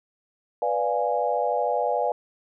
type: chord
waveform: sine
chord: B diminished seventh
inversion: none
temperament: equal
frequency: 493.9 / 587.3 / 698.5 / 830.6 Hz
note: B4 / D5 / F5 / Ab5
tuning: 0 / 0 / 0 / 0 cents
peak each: -27 dBFS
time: 0.62-2.12 s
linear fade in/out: 2 ms
effects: none